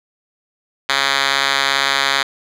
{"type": "tone with band-pass filter", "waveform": "5% pulse", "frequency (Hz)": 137.6, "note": "C#3", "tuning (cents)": -12, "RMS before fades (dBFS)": -17, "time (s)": [0.89, 2.23], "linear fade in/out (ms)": 5, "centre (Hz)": 2900, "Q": 1.7, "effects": []}